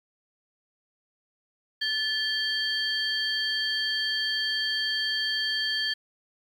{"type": "tone cluster", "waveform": "sine", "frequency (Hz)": [1741, 3196, 4515], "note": ["A6", "G7", "C#8"], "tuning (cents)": [-19, 33, 31], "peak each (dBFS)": -29, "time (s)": [1.81, 5.94], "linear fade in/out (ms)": 10, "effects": ["tanh soft clip ceiling -17 dBFS", "9-bit"]}